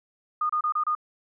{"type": "tone bursts", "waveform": "sine", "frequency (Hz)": 1226, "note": "D#6", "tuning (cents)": -26, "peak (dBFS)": -22, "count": 5, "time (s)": [0.41, 0.951], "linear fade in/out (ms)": 5, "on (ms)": 85, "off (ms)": 29, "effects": []}